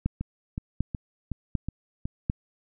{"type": "two click trains", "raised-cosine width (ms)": 5, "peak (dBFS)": [-18, -12], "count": [6, 4], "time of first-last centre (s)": [[0.21, 2.055], [0.06, 2.299]], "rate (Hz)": [2.71, 1.34], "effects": []}